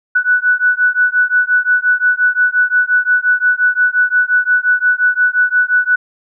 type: beating tone pair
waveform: sine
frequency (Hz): 1480 / 1485.7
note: F#6 / F#6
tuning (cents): 0 / +7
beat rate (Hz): 5.7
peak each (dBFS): -13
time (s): 0.15-5.96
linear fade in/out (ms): 10
effects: none